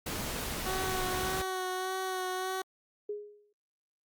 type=noise; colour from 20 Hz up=pink; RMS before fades=-36 dBFS; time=0.06-1.42 s; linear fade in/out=5 ms
type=tone with vibrato; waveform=15% pulse; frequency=373.1 Hz; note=F#4; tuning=14 cents sharp; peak=-26 dBFS; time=0.66-2.62 s; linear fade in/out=5 ms; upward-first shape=sine; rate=1.7 Hz; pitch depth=20 cents each way
type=tone with exponential decay; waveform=sine; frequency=415.3 Hz; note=G#4; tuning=in tune; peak=-31 dBFS; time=3.09-3.53 s; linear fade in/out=5 ms; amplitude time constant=95 ms
effects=Opus 48 kbps